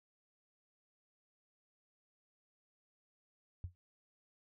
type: tone with exponential decay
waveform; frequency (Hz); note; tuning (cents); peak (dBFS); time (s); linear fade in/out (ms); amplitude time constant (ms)
sine; 89.1; F2; +35; -35; 3.64-3.75; 0; 22
effects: none